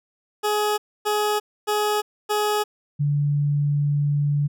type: tone bursts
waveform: 20% pulse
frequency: 420 Hz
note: G#4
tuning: 19 cents sharp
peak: -15 dBFS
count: 4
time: 0.43-2.64 s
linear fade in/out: 20 ms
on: 350 ms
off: 270 ms
type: tone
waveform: sine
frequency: 145 Hz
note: D3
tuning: 22 cents flat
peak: -18 dBFS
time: 2.99-4.48 s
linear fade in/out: 20 ms
effects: none